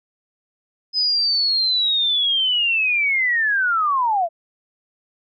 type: linear sweep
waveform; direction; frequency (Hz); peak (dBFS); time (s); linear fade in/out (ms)
sine; down; 5070 to 642; -16; 0.93-4.29; 50
effects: none